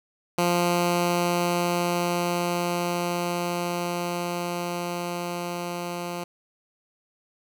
10% pulse tone with level ramp, 174.61 Hz, F3, in tune, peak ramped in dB -12 to -22 dBFS, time 0.38-6.24 s, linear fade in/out 5 ms, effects none

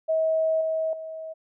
sine tone with level steps, 640 Hz, D#5, 49 cents sharp, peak -20 / -23 / -33 dBFS, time 0.08-1.34 s, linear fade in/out 20 ms, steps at 0.61 / 0.93 s, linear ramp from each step 2 ms, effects none

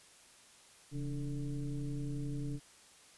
sine tone with frequency modulation, 137.3 Hz, C#3, 16 cents flat, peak -35 dBFS, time 0.91-2.6 s, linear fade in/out 50 ms, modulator 153 Hz, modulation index 1.1, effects white hiss -60 dBFS RMS until 3.17 s + resampled to 24000 Hz

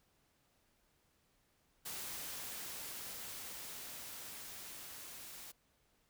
white noise with level ramp, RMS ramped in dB -44 to -51 dBFS, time 1.85-5.52 s, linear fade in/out 10 ms, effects pink hiss -75 dBFS RMS until 6.09 s

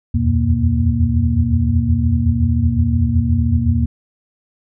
sine tone cluster, 77.3 / 85.2 / 90.8 / 120.9 / 234.6 Hz, D#2 / F2 / F#2 / B2 / A#3, -11 / -42 / -32 / -36 / +11 cents, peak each -19 dBFS, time 0.14-3.86 s, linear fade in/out 10 ms, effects none

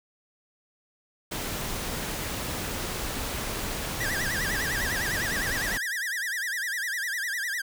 pink noise, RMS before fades -32 dBFS, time 1.31-5.78 s, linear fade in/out 10 ms
45% pulse tone with vibrato, 1768 Hz, A6, 8 cents sharp, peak -28 dBFS, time 4-7.62 s, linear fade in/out 10 ms, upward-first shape sine, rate 9.9 Hz, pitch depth 200 cents each way
effects none

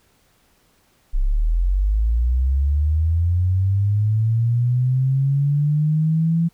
sine linear sweep, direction up, 31.23 to 168.7 Hz, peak -15 dBFS, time 1.13-6.49 s, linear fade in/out 20 ms, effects pink hiss -60 dBFS RMS until 6.53 s

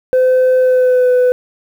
sine tone with pitch glide, 512 to 499.7 Hz, C5 to B4, -38 to +20 cents, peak -5 dBFS, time 0.13-1.32 s, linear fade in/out 0 ms, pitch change -42 cents, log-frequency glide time 0.59-1.11 s, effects tanh soft clip ceiling -7 dBFS + 7-bit

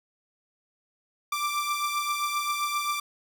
sawtooth beating tone pair, 1174.7 / 1182.3 Hz, D6 / D6, 0 / +11 cents, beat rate 7.6 Hz, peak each -24 / -29 dBFS, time 1.32-3 s, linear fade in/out 5 ms, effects none

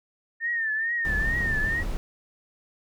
sine tone with vibrato, 1810 Hz, A6, 48 cents sharp, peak -24 dBFS, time 0.4-1.84 s, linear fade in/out 50 ms, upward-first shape triangle, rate 2.3 Hz, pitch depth 97 cents each way
brown noise, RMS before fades -29 dBFS, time 1.05-1.97 s, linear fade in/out 0 ms
effects none

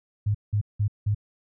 sine tone bursts, 103.83 Hz, G#2, in tune, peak -20 dBFS, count 4, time 0.26-1.148 s, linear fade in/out 10 ms, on 87 ms, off 180 ms, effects none

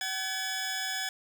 15% pulse tone pair together, 760 / 1706.1 Hz, F#5 / G#6, +46 / +46 cents, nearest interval octave + major second, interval 1400 cents, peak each -30 / -26 dBFS, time 0.01-1.09 s, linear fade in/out 2 ms, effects none

